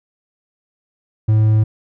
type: tone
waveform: triangle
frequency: 108.5 Hz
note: A2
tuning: 24 cents flat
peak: -8 dBFS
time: 1.28-1.64 s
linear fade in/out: 10 ms
effects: none